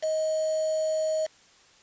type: tone with quantisation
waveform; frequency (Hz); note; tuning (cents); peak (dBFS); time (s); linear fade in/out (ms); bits
sine; 629; D#5; +19; -24; 0.02-1.27; 20; 6
effects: white hiss -57 dBFS RMS until 1.82 s + resampled to 16000 Hz